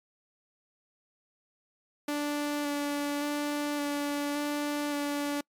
sawtooth tone with vibrato, 290.7 Hz, D4, 18 cents flat, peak -25 dBFS, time 2.08-5.41 s, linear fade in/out 5 ms, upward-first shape square, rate 0.88 Hz, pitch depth 12 cents each way, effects noise-tail reverb RT60 0.1 s tail -26 dB re dry + MP3 96 kbps

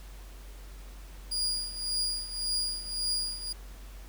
35% pulse tone with tremolo, 4856 Hz, D#8, 43 cents flat, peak -25 dBFS, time 1.31-3.53 s, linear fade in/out 10 ms, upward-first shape triangle, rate 1.8 Hz, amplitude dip 80%, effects added 47 Hz sine -43 dBFS peak until 4.08 s + pink hiss -54 dBFS RMS until 4.08 s

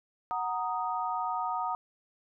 sine chord, D# minor, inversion first, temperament equal, 740 / 932.3 / 1244.5 Hz, F#5 / A#5 / D#6, 0 / 0 / 0 cents, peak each -34 / -33 / -34 dBFS, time 0.31-1.75 s, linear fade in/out 0 ms, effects none

